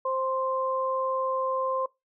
sine tone pair together, 524.9 / 1046.5 Hz, C5 / C6, +5 / 0 cents, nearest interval octave, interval 1195 cents, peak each -28 dBFS, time 0.05-1.86 s, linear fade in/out 5 ms, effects noise-tail reverb RT60 0.2 s tail -22 dB re dry

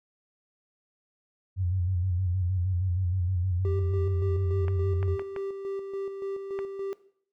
sine tone with vibrato, 91 Hz, F#2, 28 cents flat, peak -24 dBFS, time 1.56-5.18 s, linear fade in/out 50 ms, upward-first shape square, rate 6.4 Hz, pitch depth 59 cents each way
triangle tone with tremolo, 392 Hz, G4, in tune, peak -28 dBFS, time 3.65-6.93 s, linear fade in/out 0 ms, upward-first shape square, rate 3.5 Hz, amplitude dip 45%
clicks, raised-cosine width 0.5 ms, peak -23 dBFS, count 5, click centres 4.682 / 5.029 / 5.195 / 5.363 / 6.59 s
effects noise-tail reverb RT60 0.6 s tail -17 dB re dry

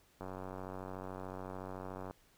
click train, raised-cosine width 1 ms, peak -30 dBFS, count 179, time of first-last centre 0.21-2.11 s, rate 93.7 Hz, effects pink hiss -68 dBFS RMS until 2.37 s

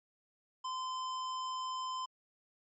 square tone, 1029 Hz, C6, 29 cents flat, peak -37 dBFS, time 0.64-2.06 s, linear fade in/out 10 ms, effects MP3 32 kbps

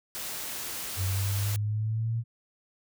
white noise, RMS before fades -36 dBFS, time 0.15-1.56 s, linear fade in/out 0 ms
sine exponential sweep, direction up, 93.5 to 116.5 Hz, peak -26 dBFS, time 0.96-2.24 s, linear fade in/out 50 ms
effects none

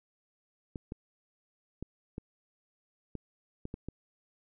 clicks, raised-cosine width 3 ms, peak -25 dBFS, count 8, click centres 0.758 / 0.921 / 1.826 / 2.181 / 3.153 / 3.654 / 3.741 / 3.886 s, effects none

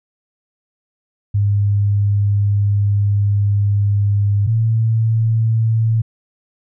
sine tone pair in turn, 101.7 / 112.32 Hz, G#2 / A2, -36 / +36 cents, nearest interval major second, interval 172 cents, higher second, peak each -12 dBFS, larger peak neither, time 1.34-4.47 / 4.47-6.02 s, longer first, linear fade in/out 10 ms, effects none

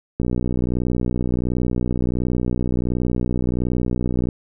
click train, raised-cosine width 3 ms, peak -9 dBFS, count 252, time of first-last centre 0.2-4.288 s, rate 61.4 Hz, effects none

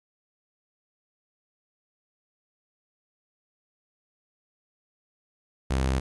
sawtooth tone, 65.8 Hz, C2, 10 cents sharp, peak -19 dBFS, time 5.7-6 s, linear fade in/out 10 ms, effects resampled to 24000 Hz + 10-bit

